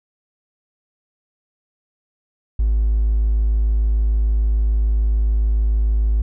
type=tone with hard clipping; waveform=triangle; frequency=53.4 Hz; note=G#1; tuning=49 cents sharp; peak=-14 dBFS; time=2.59-6.22 s; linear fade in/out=5 ms; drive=3 dB; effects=none